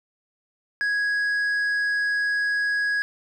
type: tone with tanh clipping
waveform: triangle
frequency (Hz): 1661.2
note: G#6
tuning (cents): 0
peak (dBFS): -22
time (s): 0.81-3.02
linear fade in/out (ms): 0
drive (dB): 9
effects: none